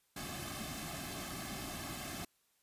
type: noise with comb filter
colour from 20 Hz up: pink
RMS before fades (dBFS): -43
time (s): 0.16-2.25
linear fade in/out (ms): 5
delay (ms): 2.1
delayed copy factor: -0.8
effects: white hiss -75 dBFS RMS until 2.62 s + resampled to 32000 Hz